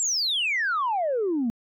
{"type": "exponential sweep", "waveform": "sine", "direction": "down", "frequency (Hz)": [7720, 220], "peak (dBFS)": -21, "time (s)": [0, 1.5], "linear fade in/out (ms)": 0, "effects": ["tanh soft clip ceiling -19 dBFS"]}